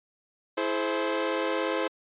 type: chord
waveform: sawtooth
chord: E augmented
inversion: none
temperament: equal with one note detuned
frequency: 329.6 / 426 / 523.3 Hz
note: E4 / G#4 / B#4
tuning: 0 / +44 / 0 cents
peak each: -27 / -28 / -25 dBFS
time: 0.57-1.88 s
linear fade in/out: 10 ms
effects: resampled to 8000 Hz